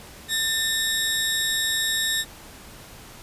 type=tone pair together; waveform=25% pulse; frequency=1790 / 3793 Hz; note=A6 / A#7; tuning=+29 / +29 cents; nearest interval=octave + minor second; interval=1300 cents; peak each=-21 / -21 dBFS; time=0.28-2.25 s; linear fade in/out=50 ms; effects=pink hiss -44 dBFS RMS until 3.22 s + resampled to 32000 Hz